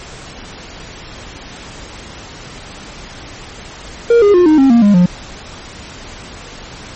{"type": "tone with pitch steps", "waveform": "triangle", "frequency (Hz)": [469.4, 408.6, 355.7, 309.7, 269.6, 234.7, 204.3, 177.87], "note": ["A#4", "G#4", "F4", "D#4", "C#4", "A#3", "G#3", "F3"], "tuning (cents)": [12, -28, 32, -8, -48, 12, -28, 32], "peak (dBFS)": -3, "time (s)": [4.1, 5.06], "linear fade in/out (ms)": 5, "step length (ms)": 120, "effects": ["pink hiss -32 dBFS RMS until 6.95 s", "MP3 32 kbps"]}